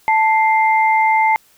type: tone pair together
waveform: sine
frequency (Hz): 880 / 2093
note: A5 / C7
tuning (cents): 0 / 0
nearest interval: octave + minor third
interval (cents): 1500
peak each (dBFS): -12 / -17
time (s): 0.08-1.36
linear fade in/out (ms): 0
effects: white hiss -53 dBFS RMS until 1.57 s